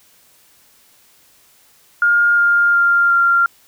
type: tone with pitch steps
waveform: sine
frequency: 1415 / 1405.2 / 1395.5 / 1385.9 Hz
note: F6 / F6 / F6 / F6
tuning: +22 / +10 / -2 / -14 cents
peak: -10 dBFS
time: 2.02-3.46 s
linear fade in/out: 2 ms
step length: 360 ms
effects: white hiss -52 dBFS RMS until 3.67 s